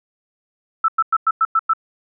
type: tone bursts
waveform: sine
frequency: 1320 Hz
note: E6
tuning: 2 cents sharp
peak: -12 dBFS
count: 7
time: 0.84-1.735 s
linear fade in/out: 5 ms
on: 43 ms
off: 99 ms
effects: none